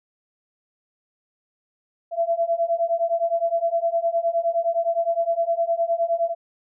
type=beating tone pair; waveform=sine; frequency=668 / 677.7 Hz; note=E5 / E5; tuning=+23 / +48 cents; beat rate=9.7 Hz; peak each=-23 / -22 dBFS; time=2.11-6.35 s; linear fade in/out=50 ms; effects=none